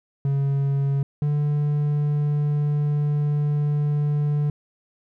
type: tone pair in turn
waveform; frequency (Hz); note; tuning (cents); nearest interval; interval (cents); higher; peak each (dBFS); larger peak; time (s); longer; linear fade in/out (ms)
triangle; 138.9 / 147.16; C#3 / D3; +4 / +4; minor second; 100; second; -17; neither; 0.25-1.03 / 1.22-4.5; second; 2
effects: none